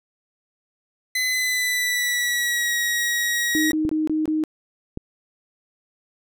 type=tone with pitch glide; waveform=sawtooth; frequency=2025 to 1900.3 Hz; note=B6 to A#6; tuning=+43 to +33 cents; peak=-17 dBFS; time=1.15-3.72 s; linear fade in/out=5 ms; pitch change=-110 cents; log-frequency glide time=1.31-2.75 s
type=tone bursts; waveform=sine; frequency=311.1 Hz; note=D#4; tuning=in tune; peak=-19 dBFS; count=5; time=3.55-4.438 s; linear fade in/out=0 ms; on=160 ms; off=22 ms
type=clicks; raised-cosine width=3 ms; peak=-16 dBFS; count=2; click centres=3.851 / 4.974 s
effects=none